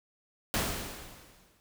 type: noise with exponential decay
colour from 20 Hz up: pink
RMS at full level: -28 dBFS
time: 0.54-1.6 s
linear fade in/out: 0 ms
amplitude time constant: 230 ms
effects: none